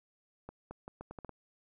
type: accelerating click train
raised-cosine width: 1 ms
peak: -30 dBFS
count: 8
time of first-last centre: 0.49-1.293 s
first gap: 220 ms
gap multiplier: 0.77
effects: none